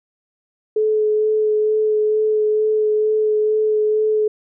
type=tone with vibrato; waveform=sine; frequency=429.1 Hz; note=A4; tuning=43 cents flat; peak=-14 dBFS; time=0.76-4.28 s; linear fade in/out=5 ms; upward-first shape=sine; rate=2.2 Hz; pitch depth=12 cents each way; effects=none

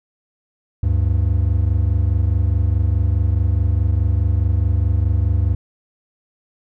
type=tone pair together; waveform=triangle; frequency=73.42 / 98.19 Hz; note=D2 / G2; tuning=0 / +3 cents; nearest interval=perfect fourth; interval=503 cents; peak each=-15 dBFS; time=0.83-5.55 s; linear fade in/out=5 ms; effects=none

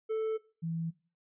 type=tone pair in turn; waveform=triangle / sine; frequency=440 / 164.81 Hz; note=A4 / E3; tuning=0 / 0 cents; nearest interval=octave + perfect fourth; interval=1700 cents; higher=first; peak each=-27 / -32 dBFS; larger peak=first; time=0.09-0.38 / 0.62-0.91 s; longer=neither; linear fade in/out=20 ms; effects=noise-tail reverb RT60 0.4 s tail -20 dB re dry + resampled to 8000 Hz

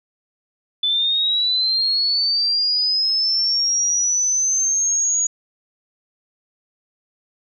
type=linear sweep; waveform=sine; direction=up; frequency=3485 to 6780 Hz; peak=-16 dBFS; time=0.83-5.27 s; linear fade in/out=5 ms; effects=none

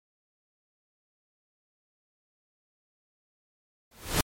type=noise with exponential growth; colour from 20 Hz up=pink; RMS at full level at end=-21 dBFS; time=3.91-4.21 s; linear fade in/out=5 ms; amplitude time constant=64 ms; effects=MP3 64 kbps

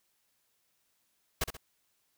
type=noise with echo; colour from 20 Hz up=pink; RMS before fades=-30 dBFS; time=1.41-1.44 s; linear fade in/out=5 ms; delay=65 ms; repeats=2; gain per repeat=-8 dB; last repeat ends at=1.57 s; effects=white hiss -75 dBFS RMS until 2.17 s

